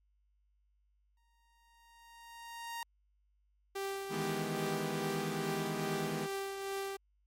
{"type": "tone with exponential growth", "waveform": "sawtooth", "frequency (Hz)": 932.3, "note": "A#5", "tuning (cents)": 0, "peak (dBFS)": -34, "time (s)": [1.17, 2.83], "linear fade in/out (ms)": 2, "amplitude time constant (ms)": 360}
{"type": "tone with tremolo", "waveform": "sawtooth", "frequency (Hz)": 392, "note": "G4", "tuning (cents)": 0, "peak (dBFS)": -31, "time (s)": [3.75, 6.97], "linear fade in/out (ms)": 10, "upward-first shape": "triangle", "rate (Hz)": 2.4, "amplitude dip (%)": 45}
{"type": "chord", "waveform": "sawtooth", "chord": "E major seventh", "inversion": "third", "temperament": "equal", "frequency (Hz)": [155.56, 164.81, 207.7, 246.9], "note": ["D#3", "E3", "G#3", "B3"], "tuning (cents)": [0, 0, 0, 0], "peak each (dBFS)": [-37, -38, -37, -39], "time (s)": [4.09, 6.28], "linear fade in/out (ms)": 50}
{"effects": ["added 50 Hz sine -70 dBFS peak until 7.26 s", "MP3 64 kbps"]}